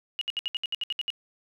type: tone bursts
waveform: sine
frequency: 2879 Hz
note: F#7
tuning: 48 cents flat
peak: -26 dBFS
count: 11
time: 0.19-1.103 s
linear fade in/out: 0 ms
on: 23 ms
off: 66 ms
effects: none